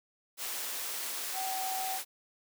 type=tone in noise; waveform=sine; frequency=761 Hz; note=F#5; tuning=48 cents sharp; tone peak=-34 dBFS; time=1.33-2 s; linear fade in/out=50 ms; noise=white; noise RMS=-37 dBFS; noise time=0.37-2.05 s; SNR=0 dB; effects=high-pass 400 Hz 12 dB/octave